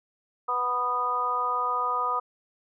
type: harmonic tone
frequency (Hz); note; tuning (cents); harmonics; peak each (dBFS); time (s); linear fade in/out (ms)
246.9; B3; 0; 2 / 3 / 4 / 5; -36 / -35 / -29 / -26; 0.48-2.2; 10
effects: none